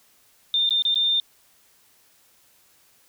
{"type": "tone with dropouts", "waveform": "sine", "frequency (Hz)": 3609, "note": "A7", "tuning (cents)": 43, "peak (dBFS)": -18, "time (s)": [0.54, 1.2], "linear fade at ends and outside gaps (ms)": 1, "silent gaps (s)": [[0.692, 0.707], [0.822, 0.851], [0.944, 0.957]], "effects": ["white hiss -59 dBFS RMS until 3.08 s"]}